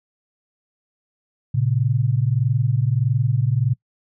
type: tone pair together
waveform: sine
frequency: 114.1 / 135.69 Hz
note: A#2 / C#3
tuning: -37 / -37 cents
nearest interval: minor third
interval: 300 cents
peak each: -19 dBFS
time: 1.54-3.74 s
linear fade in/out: 10 ms
effects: noise-tail reverb RT60 0.1 s tail -23 dB re dry